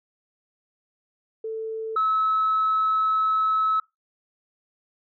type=tone pair in turn; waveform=sine; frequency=443.2 / 1295.5 Hz; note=A4 / E6; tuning=+13 / -30 cents; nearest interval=octave + perfect fifth; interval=1857 cents; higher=second; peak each=-27 / -18 dBFS; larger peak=second; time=1.44-1.96 / 1.96-3.8 s; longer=second; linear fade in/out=5 ms; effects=noise-tail reverb RT60 0.2 s tail -23 dB re dry + tanh soft clip ceiling -15 dBFS